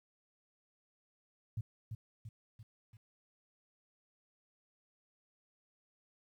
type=tone with echo; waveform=sine; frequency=110 Hz; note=A2; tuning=in tune; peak=-34 dBFS; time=1.57-1.61 s; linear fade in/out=5 ms; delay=340 ms; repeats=4; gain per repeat=-5 dB; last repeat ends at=2.97 s; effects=12-bit